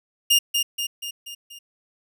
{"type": "tone with echo", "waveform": "sawtooth", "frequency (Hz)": 2826, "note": "F7", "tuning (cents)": 20, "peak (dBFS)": -11, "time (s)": [0.3, 0.39], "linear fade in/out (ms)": 10, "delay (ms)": 240, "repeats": 5, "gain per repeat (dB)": -5, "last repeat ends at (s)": 1.59, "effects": []}